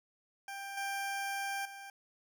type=tone with level steps; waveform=20% pulse; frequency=791 Hz; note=G5; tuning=15 cents sharp; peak=-36 / -30 / -41 dBFS; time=0.48-1.9 s; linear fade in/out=2 ms; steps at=0.77 / 1.65 s; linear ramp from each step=5 ms; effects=none